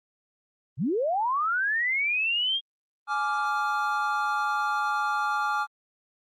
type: linear sweep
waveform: sine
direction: up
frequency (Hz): 100 to 3271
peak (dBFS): -23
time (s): 0.77-2.61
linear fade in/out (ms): 50
type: chord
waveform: triangle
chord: D diminished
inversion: second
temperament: equal with one note detuned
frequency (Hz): 840.3 / 1174.7 / 1396.9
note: Ab5 / D6 / F6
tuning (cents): +20 / 0 / 0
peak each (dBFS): -27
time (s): 3.07-5.67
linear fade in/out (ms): 50
effects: Opus 32 kbps